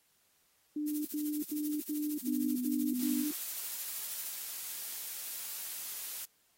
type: tone bursts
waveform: sine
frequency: 298.8 Hz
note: D4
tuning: 30 cents sharp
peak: -32 dBFS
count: 7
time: 0.76-3.312 s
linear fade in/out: 5 ms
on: 290 ms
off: 87 ms
type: noise with tremolo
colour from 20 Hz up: violet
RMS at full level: -39 dBFS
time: 0.87-4.31 s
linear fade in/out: 10 ms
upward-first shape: sine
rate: 13 Hz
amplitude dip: 80%
type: tone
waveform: sine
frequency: 249 Hz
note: B3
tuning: 14 cents sharp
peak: -32 dBFS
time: 2.22-3.26 s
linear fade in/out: 50 ms
type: noise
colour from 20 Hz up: blue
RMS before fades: -40 dBFS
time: 2.99-6.25 s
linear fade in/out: 5 ms
effects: white hiss -71 dBFS RMS until 6.57 s + AAC 48 kbps